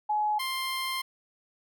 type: tone pair in turn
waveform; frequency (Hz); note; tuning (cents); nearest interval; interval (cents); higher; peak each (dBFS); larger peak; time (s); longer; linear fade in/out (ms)
sine / 15% pulse; 845 / 1052.2; G#5 / C6; +30 / +9; major third; 379; second; -24 / -23; second; 0.09-0.39 / 0.39-1.02; second; 10
effects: none